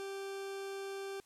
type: tone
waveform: 40% pulse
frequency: 392 Hz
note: G4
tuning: in tune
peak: -39 dBFS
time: 0-1.2 s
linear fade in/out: 0 ms
effects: white hiss -67 dBFS RMS until 1.25 s + low-pass 11000 Hz 12 dB/octave